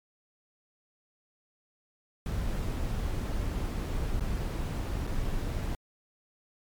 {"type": "noise with dropouts", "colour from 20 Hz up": "brown", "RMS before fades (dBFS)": -31, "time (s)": [2.26, 5.75], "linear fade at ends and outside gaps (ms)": 1, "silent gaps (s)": [[4.197, 4.207], [5.069, 5.073]], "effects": ["MP3 96 kbps"]}